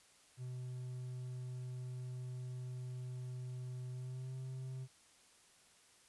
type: tone with pitch glide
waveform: triangle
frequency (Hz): 126.1 to 130.1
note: B2 to C3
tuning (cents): +36 to -9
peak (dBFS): -40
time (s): 0.37-4.88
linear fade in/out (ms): 50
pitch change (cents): +55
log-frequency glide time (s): 3.92-4.35
effects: white hiss -66 dBFS RMS until 6.08 s + resampled to 24000 Hz

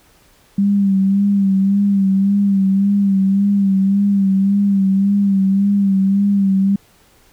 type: tone with vibrato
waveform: sine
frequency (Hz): 197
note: G3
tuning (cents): +9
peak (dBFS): -11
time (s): 0.58-6.76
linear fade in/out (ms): 5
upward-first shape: sine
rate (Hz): 1.8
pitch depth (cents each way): 43
effects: pink hiss -52 dBFS RMS until 7.32 s

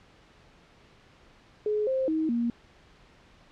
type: tone with pitch steps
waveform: sine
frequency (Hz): 422.8 / 526 / 316.4 / 235.6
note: G#4 / C5 / D#4 / A#3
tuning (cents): +31 / +9 / +29 / +19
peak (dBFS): -24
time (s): 1.66-2.5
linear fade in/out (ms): 2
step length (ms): 210
effects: pink hiss -57 dBFS RMS until 3.51 s + low-pass 4000 Hz 12 dB/octave

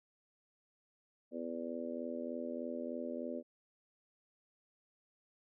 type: harmonic tone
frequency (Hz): 83.3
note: E2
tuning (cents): +19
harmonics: 3 / 4 / 5 / 6 / 7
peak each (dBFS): -42 / -46 / -48 / -46 / -44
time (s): 1.31-3.43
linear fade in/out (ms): 50
effects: none

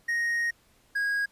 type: tone pair in turn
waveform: triangle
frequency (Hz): 1869 / 1642.9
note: A#6 / G#6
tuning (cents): +4 / -19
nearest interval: major second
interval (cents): 223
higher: first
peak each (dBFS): -23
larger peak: neither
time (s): 0.08-0.51 / 0.95-1.26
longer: first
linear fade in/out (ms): 10
effects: pink hiss -63 dBFS RMS until 1.31 s + resampled to 32000 Hz

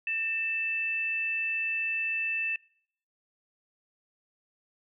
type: tone pair together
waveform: sine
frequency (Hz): 1809 / 2644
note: A6 / E7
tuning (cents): +48 / +5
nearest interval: perfect fifth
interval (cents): 657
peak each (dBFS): -38 / -28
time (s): 0.07-2.56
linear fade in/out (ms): 2
effects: noise-tail reverb RT60 0.6 s tail -24 dB re dry

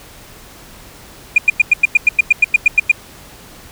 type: tone bursts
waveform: sine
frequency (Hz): 2428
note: D#7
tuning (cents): -43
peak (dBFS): -3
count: 14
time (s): 1.36-2.916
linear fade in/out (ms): 5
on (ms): 22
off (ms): 96
effects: tanh soft clip ceiling 0 dBFS + pink hiss -39 dBFS RMS until 3.71 s

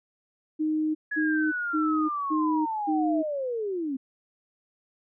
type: tone bursts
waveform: sine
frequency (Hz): 310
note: D#4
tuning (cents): -6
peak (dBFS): -23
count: 5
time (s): 0.59-3.23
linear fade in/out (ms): 20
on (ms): 360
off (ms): 210
type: linear sweep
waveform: sine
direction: down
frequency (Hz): 1696 to 254.5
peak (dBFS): -27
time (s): 1.11-3.97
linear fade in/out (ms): 10
effects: none

